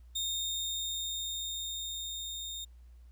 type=tone with level ramp; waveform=30% pulse; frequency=3667 Hz; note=A#7; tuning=29 cents flat; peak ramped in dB=-29 to -36 dBFS; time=0.15-2.65 s; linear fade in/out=10 ms; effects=added 60 Hz sine -51 dBFS peak until 3.11 s + pink hiss -74 dBFS RMS until 3.11 s